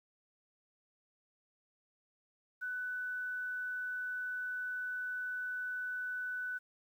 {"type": "tone", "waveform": "sine", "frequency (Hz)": 1494, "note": "F#6", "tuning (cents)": 16, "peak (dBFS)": -36, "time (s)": [2.61, 6.59], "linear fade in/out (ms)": 20, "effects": ["11-bit"]}